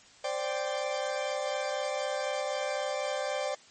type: chord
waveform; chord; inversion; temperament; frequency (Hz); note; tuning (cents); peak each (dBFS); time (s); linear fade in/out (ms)
40% pulse; C suspended second; none; equal; 523.3 / 587.3 / 784; C5 / D5 / G5; 0 / 0 / 0; -34 / -32 / -36; 0.24-3.55; 5
effects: white hiss -56 dBFS RMS until 3.7 s + MP3 32 kbps